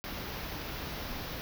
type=band-stop noise; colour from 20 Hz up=pink; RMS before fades=-39 dBFS; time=0.04-1.41 s; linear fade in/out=0 ms; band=5800 to 12000 Hz; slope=48 dB/octave; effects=none